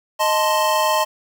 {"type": "chord", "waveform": "square", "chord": "A diminished", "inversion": "second", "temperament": "equal", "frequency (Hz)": [622.3, 880, 1046.5], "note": ["Eb5", "A5", "C6"], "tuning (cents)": [0, 0, 0], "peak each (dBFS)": -21, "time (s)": [0.19, 1.05], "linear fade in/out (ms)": 20, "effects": ["8-bit"]}